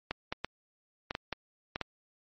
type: clicks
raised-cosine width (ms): 0.3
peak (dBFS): -16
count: 8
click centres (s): 0.11 / 0.325 / 0.446 / 1.109 / 1.151 / 1.327 / 1.759 / 1.813
effects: MP3 32 kbps